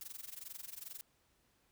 blue noise with amplitude modulation, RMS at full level -45 dBFS, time 0.01-1.01 s, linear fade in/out 0 ms, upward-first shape sine, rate 22.4 Hz, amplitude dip 90%, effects pink hiss -74 dBFS RMS until 1.71 s

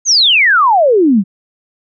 sine exponential sweep, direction down, 6700 to 179.2 Hz, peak -6 dBFS, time 0.05-1.24 s, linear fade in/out 50 ms, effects none

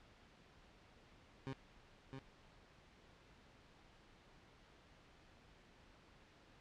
20% pulse tone with echo, 133.7 Hz, C3, 38 cents sharp, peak -38 dBFS, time 1.47-1.53 s, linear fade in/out 0 ms, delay 660 ms, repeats 1, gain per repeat -5 dB, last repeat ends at 2.19 s, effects pink hiss -65 dBFS RMS until 6.6 s + low-pass 4000 Hz 12 dB/octave

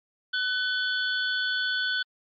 sine tone cluster, 1500 / 3077 / 3433 / 4398 Hz, F#6 / G7 / A7 / C#8, +23 / -33 / -43 / -14 cents, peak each -26 / -35 / -32 / -35 dBFS, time 0.33-2.03 s, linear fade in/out 10 ms, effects MP3 48 kbps

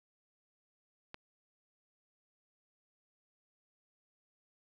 click, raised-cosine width 0.3 ms, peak -28 dBFS, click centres 1.144 s, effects none

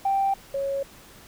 sine tone pair in turn, 784 / 551.5 Hz, G5 / C#5, 0 / -9 cents, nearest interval tritone, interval 609 cents, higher first, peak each -19 / -24 dBFS, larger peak first, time 0.05-0.34 / 0.54-0.83 s, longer neither, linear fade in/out 5 ms, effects tanh soft clip ceiling -15 dBFS + pink hiss -49 dBFS RMS until 1.27 s

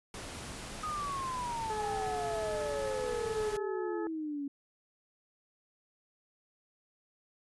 pink noise, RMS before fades -43 dBFS, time 0.14-3.57 s, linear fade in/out 2 ms
sine exponential sweep, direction down, 1258 to 277.2 Hz, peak -34 dBFS, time 0.83-4.48 s, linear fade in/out 5 ms
harmonic tone, 428.9 Hz, A4, 44 cents flat, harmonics 1 / 2 / 3 / 4, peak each -37 / -43 / -47 / -49 dBFS, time 1.7-4.07 s, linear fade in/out 0 ms
effects resampled to 24000 Hz

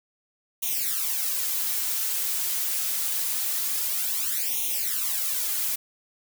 blue noise with flanger, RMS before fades -27 dBFS, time 0.62-5.76 s, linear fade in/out 10 ms, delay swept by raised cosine 0.31 to 5.61 ms, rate 0.25 Hz, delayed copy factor +1, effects none

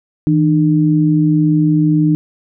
sine tone pair together, 160.36 / 302.2 Hz, E3 / D4, -47 / +50 cents, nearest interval major seventh, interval 1097 cents, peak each -12 dBFS, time 0.27-2.15 s, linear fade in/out 0 ms, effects none

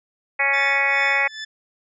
harmonic tone, 277.2 Hz, C#4, in tune, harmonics 2 / 3 / 4 / 5 / 6 / 7 / 8 / 9, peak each -30 / -27 / -31 / -31 / -28 / -21 / -21 / -27 dBFS, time 0.39-1.28 s, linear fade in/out 10 ms
20% pulse tone with tremolo, 1746 Hz, A6, 14 cents flat, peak -23 dBFS, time 0.53-1.45 s, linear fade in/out 10 ms, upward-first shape sine, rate 2.4 Hz, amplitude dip 85%
effects resampled to 16000 Hz

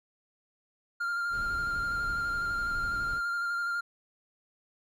triangle tone with vibrato, 1396.9 Hz, F6, in tune, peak -27 dBFS, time 1-3.81 s, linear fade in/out 10 ms, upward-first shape square, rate 12 Hz, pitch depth 15 cents each way
brown noise, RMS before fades -41 dBFS, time 1.3-3.21 s, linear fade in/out 50 ms
effects none

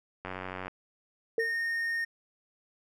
click train, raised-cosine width 0.5 ms, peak -22 dBFS, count 41, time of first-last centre 0.25-0.681 s, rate 92.9 Hz
sine tone with exponential decay, 454.3 Hz, A#4, 45 cents flat, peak -22 dBFS, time 1.38-1.55 s, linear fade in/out 2 ms, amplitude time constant 36 ms
triangle tone, 1841 Hz, A#6, 22 cents flat, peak -27 dBFS, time 1.39-2.05 s, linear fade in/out 10 ms
effects none

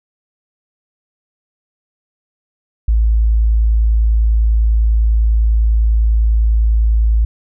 sine tone, 55 Hz, A1, in tune, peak -9 dBFS, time 2.88-7.25 s, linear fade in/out 5 ms, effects none

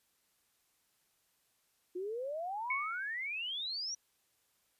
sine exponential sweep, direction up, 349.4 to 5860 Hz, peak -36 dBFS, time 1.95-3.95 s, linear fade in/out 10 ms
sine tone with exponential decay, 2217 Hz, C#7, in tune, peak -30 dBFS, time 2.7-3.3 s, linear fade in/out 5 ms, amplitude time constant 130 ms
effects white hiss -75 dBFS RMS until 4.79 s + resampled to 32000 Hz

